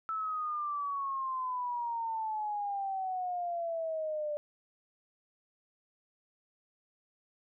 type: exponential sweep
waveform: sine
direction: down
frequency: 1318.5 to 589 Hz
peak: -32 dBFS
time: 0.09-4.37 s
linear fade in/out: 0 ms
effects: none